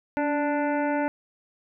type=harmonic tone with a mistuned harmonic; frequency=293.7 Hz; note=D4; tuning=in tune; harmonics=1 / 2 / 3 / 5 / 6 / 7 / 8 / 9; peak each=-26 / -28 / -29 / -34 / -41 / -40 / -45 / -48 dBFS; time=0.17-1.08 s; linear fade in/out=0 ms; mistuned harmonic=1; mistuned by=-38 cents; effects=none